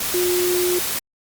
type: tone in noise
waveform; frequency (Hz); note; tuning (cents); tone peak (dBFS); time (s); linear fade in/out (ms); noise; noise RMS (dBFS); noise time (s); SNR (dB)
sine; 357.6; F4; +41; -18; 0.14-0.79; 5; white; -24; 0-0.99; +3
effects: Opus 48 kbps